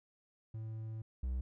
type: tone pair in turn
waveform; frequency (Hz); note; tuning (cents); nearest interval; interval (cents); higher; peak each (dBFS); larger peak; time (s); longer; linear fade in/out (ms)
triangle; 110.7 / 63.32; A2 / B1; +11 / +44; minor seventh; 967; first; -38 / -32; second; 0.54-1.02 / 1.23-1.41; first; 5
effects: none